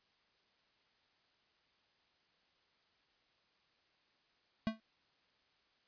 square tone with exponential decay, 221.1 Hz, A3, 9 cents sharp, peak -29 dBFS, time 4.67-4.8 s, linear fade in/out 0 ms, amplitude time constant 27 ms, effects white hiss -74 dBFS RMS until 5.87 s + resampled to 11025 Hz

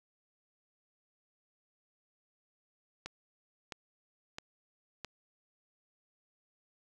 click train, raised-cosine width 0.2 ms, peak -23 dBFS, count 4, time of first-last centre 3.06-5.047 s, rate 1.51 Hz, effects none

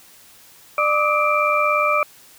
sine tone cluster, 597 / 1176 / 1273 / 2358 Hz, D5 / D6 / D#6 / D7, +28 / +2 / +39 / +6 cents, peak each -21 dBFS, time 0.78-2.03 s, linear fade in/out 2 ms, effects white hiss -48 dBFS RMS until 2.38 s

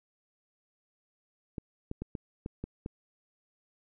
clicks, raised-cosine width 3 ms, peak -23 dBFS, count 7, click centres 1.582 / 1.914 / 2.02 / 2.152 / 2.461 / 2.64 / 2.861 s, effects none

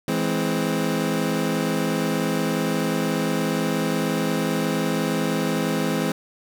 25% pulse chord, E augmented, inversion none, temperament equal with one note detuned, 164.81 / 210.6 / 261.6 Hz, E3 / G#3 / B#3, 0 / +24 / 0 cents, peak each -22 dBFS, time 0.08-6.12 s, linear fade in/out 2 ms, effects none

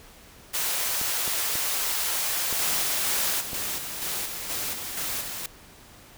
white high-pass noise, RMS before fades -27 dBFS, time 0.53-3.42 s, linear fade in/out 20 ms, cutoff 480 Hz, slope 12 dB/octave
clicks, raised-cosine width 2 ms, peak -24 dBFS, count 5, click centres 1.014 / 1.278 / 1.555 / 2.527 / 3.532 s
white noise with tremolo, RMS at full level -30 dBFS, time 2.59-5.46 s, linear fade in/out 2 ms, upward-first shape square, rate 2.1 Hz, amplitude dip 40%
effects pink hiss -50 dBFS RMS until 6.17 s

